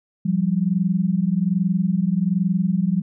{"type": "tone pair together", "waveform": "sine", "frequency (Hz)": [173.37, 194.6], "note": ["F3", "G3"], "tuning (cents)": [-12, -12], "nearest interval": "major second", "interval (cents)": 200, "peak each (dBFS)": -20, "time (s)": [0.25, 3.02], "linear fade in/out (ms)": 10, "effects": []}